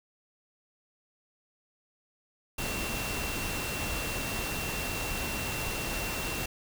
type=tone in noise; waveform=sine; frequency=2720 Hz; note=F7; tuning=46 cents flat; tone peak=-38 dBFS; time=2.58-6.46 s; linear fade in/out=5 ms; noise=pink; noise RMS=-34 dBFS; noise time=2.58-6.46 s; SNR=-7 dB; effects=none